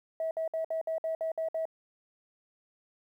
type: tone bursts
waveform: sine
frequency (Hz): 646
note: E5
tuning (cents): -35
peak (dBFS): -28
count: 9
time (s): 0.2-1.654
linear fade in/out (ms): 2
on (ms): 110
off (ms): 58
effects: tanh soft clip ceiling -25 dBFS + 11-bit